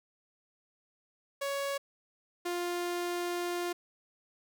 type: tone pair in turn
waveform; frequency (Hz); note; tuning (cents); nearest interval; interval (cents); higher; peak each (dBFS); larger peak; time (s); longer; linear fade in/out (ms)
sawtooth; 558 / 350.8; C#5 / F4; +11 / +8; minor sixth; 803; first; -28; neither; 1.41-1.78 / 2.45-3.73; second; 10
effects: none